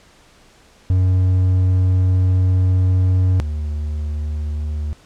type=tone pair in turn; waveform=triangle; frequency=92.5 / 75.22 Hz; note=F#2 / D2; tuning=0 / +42 cents; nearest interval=major third; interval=358 cents; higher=first; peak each=-10 / -18 dBFS; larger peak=first; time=0.9-3.4 / 3.4-4.93 s; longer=first; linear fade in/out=0 ms; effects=pink hiss -50 dBFS RMS until 5.05 s + low-pass 8000 Hz 12 dB/octave